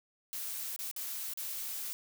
blue noise with dropouts, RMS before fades -39 dBFS, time 0.33-1.93 s, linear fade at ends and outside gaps 0 ms, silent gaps 0.762-0.79 / 0.913-0.963 / 1.336-1.374 s, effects none

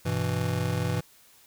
square chord, E minor, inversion first, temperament just, 98.89 / 123.61 / 164.81 Hz, G2 / B2 / E3, +16 / +2 / 0 cents, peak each -31 dBFS, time 0.05-1.01 s, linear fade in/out 10 ms, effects white hiss -57 dBFS RMS until 1.46 s

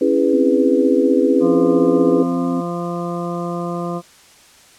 sine chord, C# minor seventh, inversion none, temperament equal with one note detuned, 277.2 / 329.6 / 409.6 / 493.9 Hz, C#4 / E4 / G#4 / B4, 0 / 0 / -24 / 0 cents, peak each -18 dBFS, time 0.01-2.23 s, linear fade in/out 5 ms
sine tone, 261.6 Hz, C4, in tune, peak -18 dBFS, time 0.33-2.61 s, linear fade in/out 10 ms
harmonic tone, 173.1 Hz, F3, 15 cents flat, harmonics 1 / 2 / 3 / 4 / 6 / 7, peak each -24 / -27 / -29 / -30 / -32 / -32 dBFS, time 1.4-4.02 s, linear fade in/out 50 ms
effects white hiss -47 dBFS RMS until 4.78 s + low-pass 9000 Hz 12 dB/octave

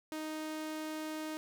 sawtooth tone, 311.1 Hz, D#4, in tune, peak -34 dBFS, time 0.12-1.37 s, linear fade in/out 0 ms, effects none

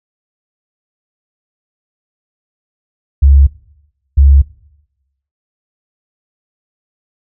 sine tone pair in turn, 69.3 / 69.3 Hz, C#2 / C#2, 0 / 0 cents, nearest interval unison, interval 0 cents, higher neither, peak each -3 dBFS, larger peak neither, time 3.22-3.47 / 4.17-4.42 s, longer neither, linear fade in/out 10 ms, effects noise-tail reverb RT60 0.9 s tail -19 dB re dry

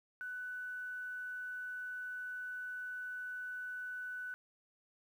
sine tone with quantisation, 1493 Hz, F#6, 15 cents sharp, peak -40 dBFS, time 0.21-4.34 s, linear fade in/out 0 ms, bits 11, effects none

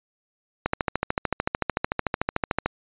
click train, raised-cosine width 0.5 ms, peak -7 dBFS, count 28, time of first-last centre 0.66-2.66 s, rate 13.5 Hz, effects resampled to 8000 Hz

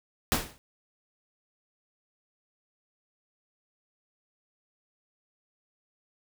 pink noise with exponential decay, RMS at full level -22 dBFS, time 0.32-0.58 s, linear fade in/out 0 ms, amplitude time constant 56 ms, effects none

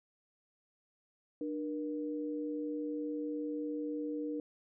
sine tone pair together, 299 / 475.7 Hz, D4 / A#4, +31 / +35 cents, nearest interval minor sixth, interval 804 cents, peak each -36 / -40 dBFS, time 1.41-4.4 s, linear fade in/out 2 ms, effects none

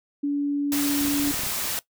sine tone, 286.4 Hz, D4, 43 cents flat, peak -21 dBFS, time 0.23-1.32 s, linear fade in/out 10 ms
white noise, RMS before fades -28 dBFS, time 0.72-1.79 s, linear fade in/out 0 ms
clicks, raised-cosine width 3 ms, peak -25 dBFS, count 12, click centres 1.012 / 1.052 / 1.082 / 1.141 / 1.199 / 1.241 / 1.275 / 1.312 / 1.342 / 1.393 / 1.435 / 1.467 s
effects noise-tail reverb RT60 0.1 s tail -18 dB re dry

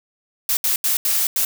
blue noise bursts at uneven times, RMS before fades -19 dBFS, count 5, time 0.49-0.57 / 0.64-0.76 / 0.84-0.97 / 1.05-1.27 / 1.36-1.45 s, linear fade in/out 2 ms, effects none

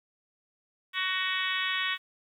harmonic tone, 373.6 Hz, F#4, 17 cents sharp, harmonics 3 / 4 / 5 / 6 / 7 / 8 / 9 / 10, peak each -36 / -37 / -32 / -36 / -37 / -37 / -35 / -39 dBFS, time 0.93-1.98 s, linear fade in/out 50 ms, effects 10-bit

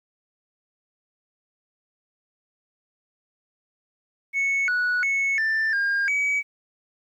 sine tone with pitch steps, 2208 / 1470 / 2202 / 1776 / 1612 / 2274 Hz, C#7 / F#6 / C#7 / A6 / G6 / C#7, -7 / -12 / -12 / +16 / +48 / +44 cents, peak -18 dBFS, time 4.33-6.43 s, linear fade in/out 50 ms, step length 350 ms, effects tanh soft clip ceiling -19 dBFS + 10-bit

